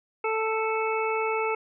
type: harmonic tone with a mistuned harmonic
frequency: 441.3 Hz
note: A4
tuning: 5 cents sharp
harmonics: 1 / 2 / 3 / 5 / 6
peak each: -27 / -30 / -32 / -34 / -35 dBFS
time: 0.24-1.55 s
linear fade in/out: 5 ms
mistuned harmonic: 6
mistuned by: -21 cents
effects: none